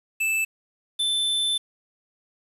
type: tone pair in turn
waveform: square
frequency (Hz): 2635 / 3530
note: E7 / A7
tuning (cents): -1 / +5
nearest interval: perfect fourth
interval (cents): 506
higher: second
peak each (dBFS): -22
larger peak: neither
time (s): 0.2-0.45 / 0.99-1.58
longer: second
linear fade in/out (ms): 10
effects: resampled to 32000 Hz + 8-bit